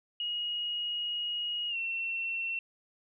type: tone with pitch glide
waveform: sine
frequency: 2886 to 2708 Hz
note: F#7 to E7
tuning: -44 to +46 cents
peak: -31 dBFS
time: 0.2-2.59 s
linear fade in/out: 2 ms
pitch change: -110 cents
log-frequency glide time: 1.69-1.77 s
effects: none